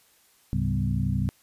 sine tone cluster, 70.2 / 103.6 / 135.3 / 193 / 248.2 Hz, C#2 / G#2 / C#3 / G3 / B3, +22 / -4 / -42 / -27 / +9 cents, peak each -30 / -28 / -28 / -29 / -35 dBFS, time 0.53-1.29 s, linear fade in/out 0 ms, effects white hiss -61 dBFS RMS until 1.42 s + resampled to 32000 Hz

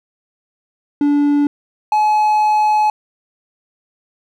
triangle tone pair in turn, 289.3 / 851 Hz, D4 / G#5, -26 / +42 cents, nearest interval octave + perfect fifth, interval 1868 cents, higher second, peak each -9 dBFS, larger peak neither, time 1.01-1.47 / 1.92-2.9 s, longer second, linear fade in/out 2 ms, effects none

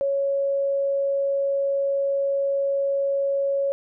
sine tone, 554.4 Hz, C#5, in tune, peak -20 dBFS, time 0.01-3.72 s, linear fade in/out 0 ms, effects none

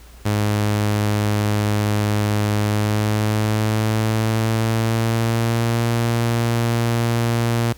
sawtooth tone with pitch glide, 104.7 to 116.84 Hz, G#2 to A#2, +15 to +4 cents, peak -13 dBFS, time 0.25-7.73 s, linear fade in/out 10 ms, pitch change +189 cents, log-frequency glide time 2.59-5.84 s, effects added 58 Hz sine -41 dBFS peak until 7.77 s + pink hiss -48 dBFS RMS until 7.77 s

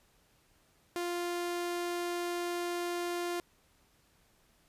sawtooth tone, 349.2 Hz, F4, in tune, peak -29 dBFS, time 0.96-3.4 s, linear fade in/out 0 ms, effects pink hiss -68 dBFS RMS until 4.68 s + resampled to 32000 Hz

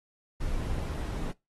brown noise, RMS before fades -32 dBFS, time 0.4-1.32 s, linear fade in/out 10 ms, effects noise-tail reverb RT60 0.2 s tail -20 dB re dry + AAC 32 kbps

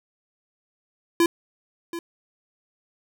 square tone with echo, 338.7 Hz, E4, 47 cents sharp, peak -16 dBFS, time 1.2-1.26 s, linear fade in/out 2 ms, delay 730 ms, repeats 1, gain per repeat -14 dB, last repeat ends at 1.99 s, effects none

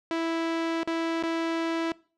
sawtooth tone with dropouts, 329.6 Hz, E4, in tune, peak -22 dBFS, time 0.11-1.92 s, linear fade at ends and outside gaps 1 ms, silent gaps 0.832-0.874 / 1.226-1.235 s, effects noise-tail reverb RT60 0.4 s tail -22 dB re dry + low-pass 4000 Hz 12 dB/octave

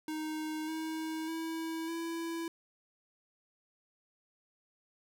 square tone with pitch steps, 311.1 / 318 / 325.1 / 332.3 Hz, D#4 / D#4 / E4 / E4, 0 / +38 / -24 / +14 cents, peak -36 dBFS, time 0.08-2.48 s, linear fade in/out 2 ms, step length 600 ms, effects none

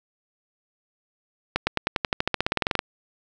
accelerating click train, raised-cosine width 0.3 ms, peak -5 dBFS, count 19, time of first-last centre 1.56-2.791 s, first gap 110 ms, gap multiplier 0.94, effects none

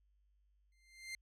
sawtooth tone with exponential growth, 2093 Hz, C7, in tune, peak -37 dBFS, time 0.72-1.15 s, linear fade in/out 2 ms, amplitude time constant 93 ms, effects added 50 Hz sine -70 dBFS peak until 1.21 s + low-pass 10000 Hz 12 dB/octave

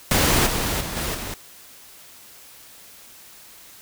pink noise with level steps, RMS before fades -18 / -24 / -30 / -26 / -31 dBFS, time 0.11-1.34 s, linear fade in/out 2 ms, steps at 0.46 / 0.8 / 0.96 / 1.14 s, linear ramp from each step 10 ms, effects white hiss -46 dBFS RMS until 3.81 s

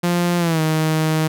sawtooth tone with pitch glide, 174.61 to 157.37 Hz, F3 to D#3, 0 to +20 cents, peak -12 dBFS, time 0.03-1.28 s, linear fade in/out 10 ms, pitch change -180 cents, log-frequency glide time 0.38-0.61 s, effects none

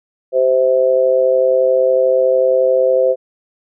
sine tone with amplitude modulation, 519 Hz, C5, 14 cents flat, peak -6 dBFS, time 0.32-3.16 s, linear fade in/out 50 ms, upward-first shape sine, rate 131 Hz, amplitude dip 85%, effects none

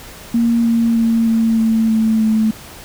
sine tone with pitch steps, 233.1 / 230.7 / 228.3 / 225.9 / 223.6 / 221.3 / 219 Hz, A#3 / A#3 / A#3 / A3 / A3 / A3 / A3, 0 / -18 / -36 / +46 / +28 / +10 / -8 cents, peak -11 dBFS, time 0.34-2.51 s, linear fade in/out 5 ms, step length 310 ms, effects pink hiss -36 dBFS RMS until 2.84 s

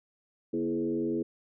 sine tone with frequency modulation, 329.6 Hz, E4, in tune, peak -27 dBFS, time 0.53-1.23 s, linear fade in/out 10 ms, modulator 89.7 Hz, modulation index 1.2, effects none

